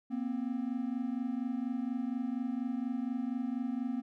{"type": "tone pair together", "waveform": "triangle", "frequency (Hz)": [237.4, 261.6], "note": ["A#3", "C4"], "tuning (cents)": [32, 0], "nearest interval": "major second", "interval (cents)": 168, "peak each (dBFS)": [-33, -33], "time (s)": [0.1, 4.02], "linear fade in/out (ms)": 20, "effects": []}